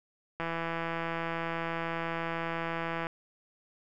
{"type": "click train", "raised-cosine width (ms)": 0.5, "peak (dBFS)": -19, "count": 444, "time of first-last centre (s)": [0.4, 3.069], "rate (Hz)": 166, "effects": []}